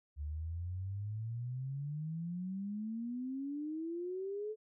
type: exponential sweep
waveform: sine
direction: up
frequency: 71.7 to 438.6 Hz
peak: -37 dBFS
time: 0.16-4.56 s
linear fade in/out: 50 ms
effects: none